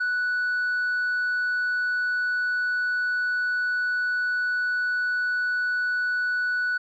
sine tone with tanh clipping, 1480 Hz, F#6, in tune, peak -23 dBFS, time 0-6.78 s, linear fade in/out 10 ms, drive 1 dB, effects none

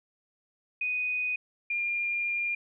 sine tone pair in turn, 2489 / 2404 Hz, D#7 / D7, 0 / +40 cents, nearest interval minor second, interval 60 cents, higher first, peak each -27 dBFS, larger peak neither, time 0.81-1.36 / 1.7-2.55 s, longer second, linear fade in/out 5 ms, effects none

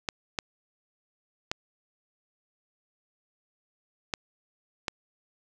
clicks, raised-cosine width 0.2 ms, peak -11 dBFS, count 5, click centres 0.088 / 0.388 / 1.515 / 4.138 / 4.882 s, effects none

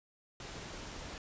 pink noise, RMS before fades -45 dBFS, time 0.4-1.18 s, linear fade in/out 2 ms, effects resampled to 16000 Hz

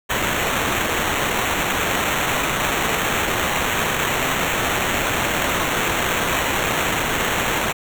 white noise with sample-and-hold, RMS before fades -21 dBFS, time 0.09-7.73 s, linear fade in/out 20 ms, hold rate 4900 Hz, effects none

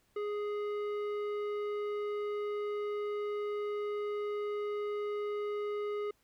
triangle tone with tanh clipping, 415.3 Hz, G#4, in tune, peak -35 dBFS, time 0.16-6.11 s, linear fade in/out 5 ms, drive 16 dB, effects pink hiss -72 dBFS RMS until 6.23 s

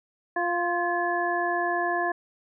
harmonic tone with a mistuned harmonic, 349.2 Hz, F4, in tune, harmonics 1 / 2 / 3 / 5, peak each -30 / -27 / -31 / -29 dBFS, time 0.36-2.12 s, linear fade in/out 5 ms, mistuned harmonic 5, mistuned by -30 cents, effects none

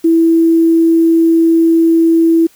sine tone with quantisation, 329.6 Hz, E4, in tune, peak -6 dBFS, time 0.04-2.47 s, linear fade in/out 10 ms, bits 6, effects white hiss -48 dBFS RMS until 2.55 s

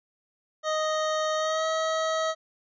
25% pulse tone with pitch glide, 622.3 to 639.4 Hz, D#5 to D#5, 0 to +47 cents, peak -21 dBFS, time 0.63-2.35 s, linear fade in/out 50 ms, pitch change +47 cents, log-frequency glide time 1.36-1.66 s, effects resampled to 16000 Hz

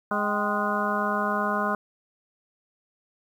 harmonic tone with a mistuned harmonic, 207.7 Hz, G#3, in tune, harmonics 1 / 2 / 3 / 4 / 5 / 6 / 7, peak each -30 / -34 / -31 / -33 / -29 / -30 / -31 dBFS, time 0.11-1.75 s, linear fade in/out 2 ms, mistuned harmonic 4, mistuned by -100 cents, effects 9-bit

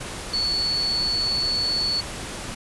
sine tone in noise, 4435 Hz, C#8, in tune, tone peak -21 dBFS, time 0.33-2.01 s, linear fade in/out 10 ms, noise pink, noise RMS -33 dBFS, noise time 0-2.55 s, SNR +9 dB, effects resampled to 24000 Hz

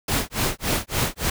pink noise with tremolo, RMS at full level -21 dBFS, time 0.08-1.3 s, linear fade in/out 5 ms, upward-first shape sine, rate 3.5 Hz, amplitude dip 100%, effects none

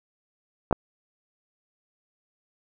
clicks, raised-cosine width 1 ms, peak -10 / -6 dBFS, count 2, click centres 0.711 / 0.727 s, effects none

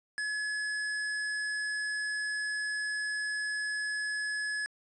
square tone, 1700 Hz, G#6, 40 cents sharp, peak -32 dBFS, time 0.18-4.66 s, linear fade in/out 0 ms, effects resampled to 22050 Hz + 10-bit

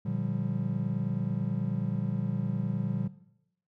triangle chord, G minor seventh, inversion first, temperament just, 117.6 / 147 / 176.4 / 196 Hz, Bb2 / D3 / F3 / G3, +16 / +2 / +18 / 0 cents, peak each -32 dBFS, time 0.05-3.08 s, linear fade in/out 10 ms, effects noise-tail reverb RT60 0.8 s tail -17 dB re dry

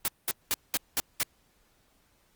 white noise bursts, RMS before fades -27 dBFS, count 6, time 0.05-1.23 s, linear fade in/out 0 ms, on 30 ms, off 200 ms, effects pink hiss -67 dBFS RMS until 2.35 s + Opus 32 kbps

